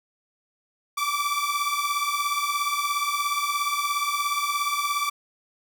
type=beating tone pair; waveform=sawtooth; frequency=1153 / 1170 Hz; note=D6 / D6; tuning=-32 / -7 cents; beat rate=17 Hz; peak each=-23 dBFS; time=0.97-5.1 s; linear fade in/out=10 ms; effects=none